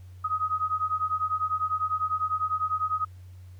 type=beating tone pair; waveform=sine; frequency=1253 / 1263 Hz; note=D#6 / D#6; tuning=+12 / +26 cents; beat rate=10 Hz; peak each=-28 / -28 dBFS; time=0.24-3.05 s; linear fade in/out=10 ms; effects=added 91 Hz sine -43 dBFS peak until 3.59 s + pink hiss -64 dBFS RMS until 3.59 s